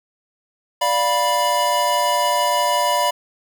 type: chord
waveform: square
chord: B diminished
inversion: first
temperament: equal with one note detuned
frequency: 587.3 / 698.5 / 980.9 Hz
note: D5 / F5 / B5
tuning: 0 / 0 / -12 cents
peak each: -23 / -24 / -19 dBFS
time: 0.81-3.11 s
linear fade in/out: 10 ms
effects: none